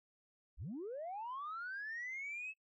sine linear sweep, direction up, 34.87 to 2622 Hz, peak -40 dBFS, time 0.57-2.54 s, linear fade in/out 50 ms, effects noise-tail reverb RT60 0.1 s tail -25 dB re dry + tanh soft clip ceiling -38 dBFS

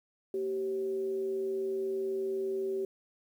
sine tone with frequency modulation, 385.9 Hz, G4, 27 cents flat, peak -30 dBFS, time 0.34-2.85 s, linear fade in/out 2 ms, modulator 156 Hz, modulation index 0.3, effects 10-bit

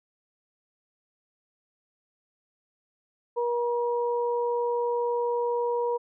sine tone pair together, 478 / 956 Hz, A#4 / A#5, +43 / +43 cents, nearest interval octave, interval 1200 cents, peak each -25 / -30 dBFS, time 3.36-5.98 s, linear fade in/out 20 ms, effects none

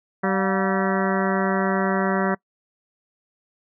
harmonic tone with a mistuned harmonic, 192.5 Hz, G3, 31 cents flat, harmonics 1 / 2 / 3 / 4 / 5 / 6 / 7 / 8 / 9 / 10, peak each -23 / -26 / -28 / -29 / -30 / -31 / -31 / -32 / -33 / -33 dBFS, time 0.23-2.35 s, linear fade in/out 10 ms, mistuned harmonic 4, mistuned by -110 cents, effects noise-tail reverb RT60 0.1 s tail -25 dB re dry

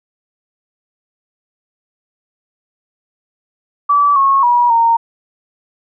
sine tone with pitch steps, 1153 / 1094 / 964 / 923 Hz, D6 / C#6 / B5 / A#5, -32 / -23 / -42 / -17 cents, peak -8 dBFS, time 3.89-4.97 s, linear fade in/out 10 ms, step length 270 ms, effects none

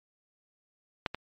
clicks, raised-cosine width 0.3 ms, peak -12 / -19 dBFS, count 2, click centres 1.062 / 1.146 s, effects low-pass 5000 Hz 12 dB/octave + MP3 48 kbps

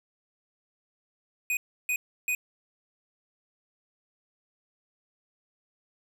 square tone bursts, 2489 Hz, D#7, in tune, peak -26 dBFS, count 3, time 1.5-2.35 s, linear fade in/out 2 ms, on 70 ms, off 320 ms, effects none

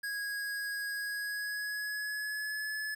square tone with pitch glide, 1651 to 1718.1 Hz, G#6 to A6, -11 to -42 cents, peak -35 dBFS, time 0.03-2.95 s, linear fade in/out 10 ms, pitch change +69 cents, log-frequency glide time 0.95-2.76 s, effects 11-bit

